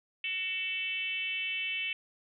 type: tone with frequency modulation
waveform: sine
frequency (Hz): 2644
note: E7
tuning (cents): +5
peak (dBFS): -31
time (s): 0.24-1.93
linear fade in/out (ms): 2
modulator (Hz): 399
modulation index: 1.1
effects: none